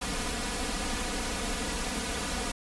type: noise with comb filter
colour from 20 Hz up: pink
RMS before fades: -32 dBFS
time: 0.01-2.52 s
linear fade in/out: 10 ms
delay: 4.1 ms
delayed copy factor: +0.9
effects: resampled to 24000 Hz